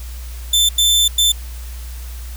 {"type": "tone bursts at uneven times", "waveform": "sawtooth", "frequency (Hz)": 3540, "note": "A7", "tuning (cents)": 10, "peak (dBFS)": -8, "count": 3, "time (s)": [[0.53, 0.69], [0.78, 1.08], [1.18, 1.32]], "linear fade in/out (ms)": 5, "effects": ["added 60 Hz sine -27 dBFS peak until 2.36 s", "white hiss -40 dBFS RMS until 2.36 s"]}